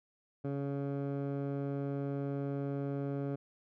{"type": "tone with low-pass filter", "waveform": "15% pulse", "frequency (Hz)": 140, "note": "C#3", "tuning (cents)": 18, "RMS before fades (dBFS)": -36, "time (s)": [0.44, 3.36], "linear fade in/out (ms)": 10, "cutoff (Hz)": 800, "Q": 0.54, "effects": []}